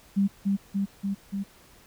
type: tone with echo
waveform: sine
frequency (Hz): 197.8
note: G3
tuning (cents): +16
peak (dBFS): -19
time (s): 0.16-0.28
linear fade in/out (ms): 20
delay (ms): 290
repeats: 4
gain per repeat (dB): -2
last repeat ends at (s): 1.44
effects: pink hiss -55 dBFS RMS until 1.86 s